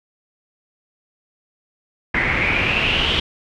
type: noise with low-pass filter sweep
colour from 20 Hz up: pink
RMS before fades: -19 dBFS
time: 2.14-3.2 s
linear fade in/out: 5 ms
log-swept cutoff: 2000 to 3200 Hz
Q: 7.5
effects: none